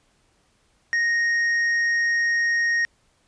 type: tone with hard clipping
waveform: sine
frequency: 1864.7 Hz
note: A#6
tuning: in tune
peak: -20 dBFS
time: 0.93-2.85 s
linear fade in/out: 0 ms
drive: 4 dB
effects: pink hiss -64 dBFS RMS until 3.27 s + resampled to 22050 Hz